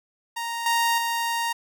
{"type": "tone with level steps", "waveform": "sawtooth", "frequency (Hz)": 931, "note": "A#5", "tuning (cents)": -2, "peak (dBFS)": [-24, -16, -20], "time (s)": [0.36, 1.53], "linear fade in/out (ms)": 10, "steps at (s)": [0.66, 0.98], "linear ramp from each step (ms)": 2, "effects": []}